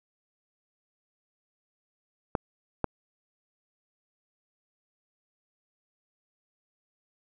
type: clicks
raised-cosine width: 1 ms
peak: -11 dBFS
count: 2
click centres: 2.352 / 2.843 s
effects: none